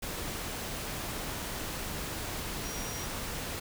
sine tone in noise, 5720 Hz, F8, 41 cents sharp, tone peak -43 dBFS, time 2.64-3.06 s, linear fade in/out 10 ms, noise pink, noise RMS -37 dBFS, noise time 0.02-3.6 s, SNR -9 dB, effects none

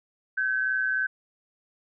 sine tone pair together, 1538.1 / 1661.2 Hz, G6 / G#6, -33 / 0 cents, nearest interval minor second, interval 133 cents, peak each -24 / -31 dBFS, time 0.37-1.07 s, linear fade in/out 10 ms, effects none

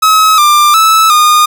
45% pulse tone with pitch steps, 1281 / 1191 / 1307 / 1221 Hz, E6 / D6 / E6 / D#6, -50 / +24 / -15 / -33 cents, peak -4 dBFS, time 0.02-1.46 s, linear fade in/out 10 ms, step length 360 ms, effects none

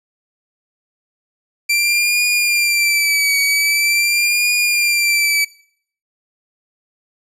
sawtooth tone with vibrato, 2349 Hz, D7, in tune, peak -10 dBFS, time 1.69-5.45 s, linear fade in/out 10 ms, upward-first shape triangle, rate 0.44 Hz, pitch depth 68 cents each way, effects noise-tail reverb RT60 0.6 s tail -21 dB re dry + resampled to 32000 Hz

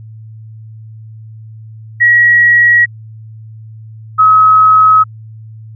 sine tone pair in turn, 1911 / 1278.1 Hz, A#6 / D#6, +43 / +46 cents, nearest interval perfect fifth, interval 697 cents, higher first, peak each -4 / -3 dBFS, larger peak second, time 2-2.86 / 4.18-5.04 s, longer neither, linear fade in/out 20 ms, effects added 110 Hz sine -29 dBFS peak until 5.75 s

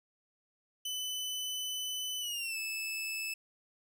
sawtooth tone with pitch glide, 3009 to 2619 Hz, F#7 to E7, +28 to -12 cents, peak -32 dBFS, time 0.85-3.34 s, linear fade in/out 5 ms, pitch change -240 cents, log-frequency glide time 2.19-2.57 s, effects none

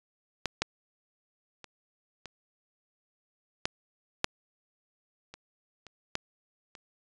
clicks, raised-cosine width 0.2 ms, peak -11 / -9 / -27 / -24 / -10 / -6 / -27 / -30 / -12 / -30 dBFS, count 10, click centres 0.457 / 0.62 / 1.643 / 2.257 / 3.655 / 4.244 / 5.34 / 5.867 / 6.154 / 6.752 s, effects resampled to 22050 Hz

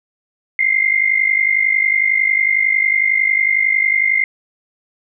sine tone pair together, 2076 / 2127 Hz, C7 / C7, -14 / +28 cents, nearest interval unison, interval 42 cents, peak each -15 dBFS, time 0.59-4.24 s, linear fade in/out 2 ms, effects none

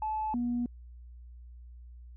sine tone pair in turn, 865 / 241.3 Hz, A5 / B3, -30 / -40 cents, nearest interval octave + minor seventh, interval 2210 cents, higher first, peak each -29 / -27 dBFS, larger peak second, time 0.02-0.34 / 0.34-0.66 s, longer neither, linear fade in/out 2 ms, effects tanh soft clip ceiling -24 dBFS + added 60 Hz sine -46 dBFS peak until 2.16 s

